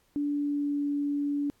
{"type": "tone with pitch glide", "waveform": "sine", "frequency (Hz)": [289.7, 287.4], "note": ["D4", "D4"], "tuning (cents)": [-24, -37], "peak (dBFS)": -26, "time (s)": [0.16, 1.5], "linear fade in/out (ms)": 0, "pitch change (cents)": -13, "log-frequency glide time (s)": [0.29, 0.87], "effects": ["pink hiss -68 dBFS RMS until 1.6 s", "AAC 64 kbps"]}